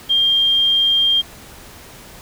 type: tone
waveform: sine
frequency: 3199 Hz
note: G7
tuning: 34 cents sharp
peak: -12 dBFS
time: 0.09-1.22 s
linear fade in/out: 20 ms
effects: pink hiss -40 dBFS RMS until 2.21 s